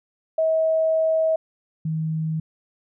sine tone pair in turn, 641 / 158.59 Hz, E5 / D#3, -49 / +33 cents, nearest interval 2 octaves, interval 2418 cents, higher first, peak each -17 / -22 dBFS, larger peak first, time 0.38-1.36 / 1.85-2.4 s, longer first, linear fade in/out 5 ms, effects none

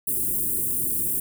white band-stop noise, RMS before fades -25 dBFS, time 0.07-1.2 s, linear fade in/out 5 ms, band 410 to 8700 Hz, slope 48 dB/octave, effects none

